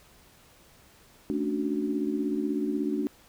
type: chord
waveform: sine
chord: D major seventh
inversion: second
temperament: equal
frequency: 220 / 277.2 / 293.7 / 370 Hz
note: A3 / C#4 / D4 / F#4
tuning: 0 / 0 / 0 / 0 cents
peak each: -32 / -34 / -29 / -33 dBFS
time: 1.3-3.07 s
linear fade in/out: 0 ms
effects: pink hiss -57 dBFS RMS until 3.28 s

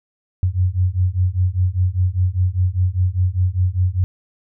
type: beating tone pair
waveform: sine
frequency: 89.2 / 94.2 Hz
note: F2 / F#2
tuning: +37 / +32 cents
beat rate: 5 Hz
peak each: -18 dBFS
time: 0.43-4.04 s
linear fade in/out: 0 ms
effects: none

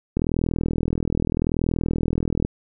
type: click train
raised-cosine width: 3 ms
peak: -9 dBFS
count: 94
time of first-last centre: 0.17-2.449 s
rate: 40.8 Hz
effects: none

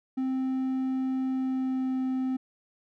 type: tone with pitch glide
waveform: triangle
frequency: 261.6 to 259.8 Hz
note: C4 to C4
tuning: 0 to -12 cents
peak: -24 dBFS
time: 0.17-2.37 s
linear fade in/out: 10 ms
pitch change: -12 cents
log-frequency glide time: 1.28-2.01 s
effects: none

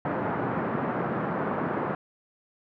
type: band-pass noise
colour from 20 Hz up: pink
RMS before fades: -29 dBFS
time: 0.05-1.95 s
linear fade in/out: 2 ms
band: 140 to 1500 Hz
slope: 24 dB/octave
effects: none

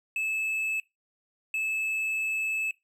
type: tone pair in turn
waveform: triangle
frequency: 2609 / 2609 Hz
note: E7 / E7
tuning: -18 / -18 cents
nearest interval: unison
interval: 0 cents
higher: neither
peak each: -25 dBFS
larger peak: neither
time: 0.16-0.8 / 1.54-2.71 s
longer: second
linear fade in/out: 2 ms
effects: noise-tail reverb RT60 0.2 s tail -20 dB re dry

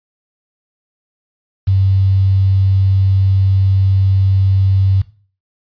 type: tone with quantisation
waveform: sine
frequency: 96.3 Hz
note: G2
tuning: 30 cents flat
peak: -9 dBFS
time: 1.67-5.02 s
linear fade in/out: 10 ms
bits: 6
effects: noise-tail reverb RT60 0.4 s tail -17 dB re dry + resampled to 11025 Hz

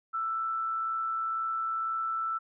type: tone with amplitude modulation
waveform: sine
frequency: 1328 Hz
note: E6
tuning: 12 cents sharp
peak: -27 dBFS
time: 0.13-2.39 s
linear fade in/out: 20 ms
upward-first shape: sine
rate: 122 Hz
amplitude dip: 35%
effects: none

